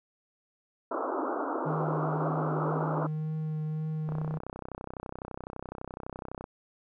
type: band-pass noise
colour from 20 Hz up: pink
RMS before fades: -32 dBFS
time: 0.91-3.07 s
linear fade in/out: 5 ms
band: 260 to 1400 Hz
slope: 96 dB/octave
type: tone with vibrato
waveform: triangle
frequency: 155.56 Hz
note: D#3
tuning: in tune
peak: -28 dBFS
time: 1.65-4.39 s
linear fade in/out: 20 ms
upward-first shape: triangle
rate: 1.9 Hz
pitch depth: 16 cents each way
type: click train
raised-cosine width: 1 ms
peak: -24 dBFS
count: 76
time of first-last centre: 4.09-6.441 s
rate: 31.9 Hz
effects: none